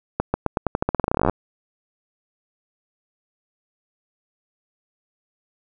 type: accelerating click train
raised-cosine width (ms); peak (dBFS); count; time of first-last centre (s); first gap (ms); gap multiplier
1; -5; 23; 0.2-1.297; 140; 0.88
effects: none